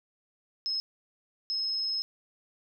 sine tone bursts at uneven times, 5170 Hz, E8, 34 cents flat, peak -28 dBFS, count 2, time 0.66-0.8 / 1.5-2.02 s, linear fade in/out 0 ms, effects none

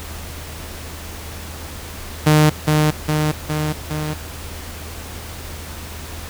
sawtooth tone with echo, 152.7 Hz, D#3, 32 cents flat, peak -6 dBFS, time 2.26-2.5 s, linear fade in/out 10 ms, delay 410 ms, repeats 4, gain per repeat -3 dB, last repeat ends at 4.14 s, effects added 79 Hz sine -33 dBFS peak until 6.29 s + pink hiss -34 dBFS RMS until 6.29 s

